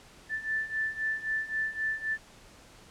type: beating tone pair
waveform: sine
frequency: 1760 / 1763.8 Hz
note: A6 / A6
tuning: 0 / +4 cents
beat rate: 3.8 Hz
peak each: -34 / -31 dBFS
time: 0.29-2.18 s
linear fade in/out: 50 ms
effects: pink hiss -54 dBFS RMS until 2.9 s + low-pass 9000 Hz 12 dB/octave